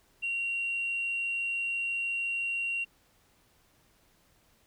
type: tone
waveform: sine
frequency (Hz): 2753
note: F7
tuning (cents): -25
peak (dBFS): -28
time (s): 0.22-2.85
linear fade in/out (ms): 20
effects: tanh soft clip ceiling -25 dBFS + pink hiss -66 dBFS RMS until 4.66 s